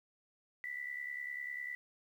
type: tone with amplitude modulation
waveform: sine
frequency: 1975.5 Hz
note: B6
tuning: in tune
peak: -36 dBFS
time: 0.64-1.75 s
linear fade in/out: 0 ms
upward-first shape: sine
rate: 70 Hz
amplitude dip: 70%
effects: 11-bit